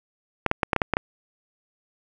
clicks, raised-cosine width 0.5 ms, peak -5 dBFS, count 8, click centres 0.463 / 0.514 / 0.632 / 0.732 / 0.763 / 0.818 / 0.937 / 0.969 s, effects none

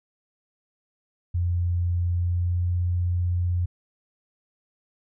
sine tone with pitch glide, 87.5 to 88.41 Hz, F2 to F2, +4 to +22 cents, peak -21 dBFS, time 1.34-3.66 s, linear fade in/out 10 ms, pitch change +18 cents, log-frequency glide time 2.11-2.7 s, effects none

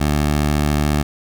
15% pulse tone, 74.1 Hz, D2, 16 cents sharp, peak -9 dBFS, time 0-1.03 s, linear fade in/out 10 ms, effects none

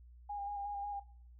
sine tone with vibrato, 812 Hz, G#5, 39 cents flat, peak -38 dBFS, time 0.29-1 s, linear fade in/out 10 ms, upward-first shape square, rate 5.5 Hz, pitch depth 19 cents each way, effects noise-tail reverb RT60 0.6 s tail -20 dB re dry + added 60 Hz sine -54 dBFS peak until 1.39 s

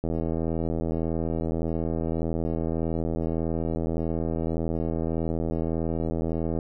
click train, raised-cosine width 2 ms, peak -15 dBFS, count 536, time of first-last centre 0.04-6.588 s, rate 81.7 Hz, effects none

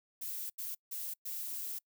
violet noise bursts at uneven times, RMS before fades -40 dBFS, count 4, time 0.21-0.5 / 0.58-0.75 / 0.91-1.14 / 1.25-1.79 s, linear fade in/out 10 ms, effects noise-tail reverb RT60 0.1 s tail -26 dB re dry

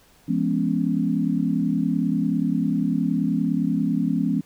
sine chord, C# dominant seventh, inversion first, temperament equal with one note detuned, 170.33 / 207.7 / 246.9 / 277.2 Hz, E#3 / G#3 / B3 / C#4, -43 / 0 / 0 / 0 cents, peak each -25 dBFS, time 0.28-4.41 s, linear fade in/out 10 ms, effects pink hiss -56 dBFS RMS until 4.45 s

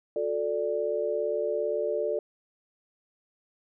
sine chord, D major, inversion first, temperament equal with one note detuned, 362.4 / 440 / 587.3 Hz, F#4 / A4 / D5, -36 / 0 / 0 cents, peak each -34 / -29 / -29 dBFS, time 0.16-2.19 s, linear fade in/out 2 ms, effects none

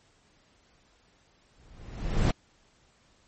brown noise with exponential growth, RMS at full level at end -19 dBFS, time 1.57-2.31 s, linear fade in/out 2 ms, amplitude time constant 160 ms, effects pink hiss -64 dBFS RMS until 3.27 s + MP3 32 kbps

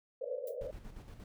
white band-pass noise, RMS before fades -40 dBFS, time 0.21-0.71 s, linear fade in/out 5 ms, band 470 to 580 Hz, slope 96 dB/octave
violet noise with exponential decay, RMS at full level -47 dBFS, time 0.47-0.57 s, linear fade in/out 5 ms, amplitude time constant 21 ms
brown noise with tremolo, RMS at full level -47 dBFS, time 0.61-1.24 s, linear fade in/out 2 ms, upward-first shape square, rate 8.5 Hz, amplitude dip 50%
effects none

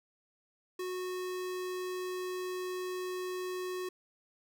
square tone, 366.5 Hz, F#4, 16 cents flat, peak -36 dBFS, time 0.79-3.89 s, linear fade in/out 5 ms, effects none

